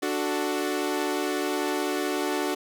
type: chord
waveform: sawtooth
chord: D major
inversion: none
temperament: equal with one note detuned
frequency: 293.7 / 370 / 441.3 Hz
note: D4 / F#4 / A4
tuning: 0 / 0 / +5 cents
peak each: -25 / -25 / -29 dBFS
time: 0.02-2.55 s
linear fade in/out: 10 ms
effects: none